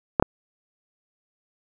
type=clicks; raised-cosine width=1 ms; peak=-3 dBFS; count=2; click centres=0.198 / 0.225 s; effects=none